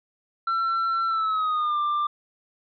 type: tone with pitch glide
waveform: triangle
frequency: 1348 to 1187.1 Hz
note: E6 to D6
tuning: +38 to +18 cents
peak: -20 dBFS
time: 0.47-2.07 s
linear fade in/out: 5 ms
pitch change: -220 cents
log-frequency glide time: 1.07-1.79 s
effects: resampled to 11025 Hz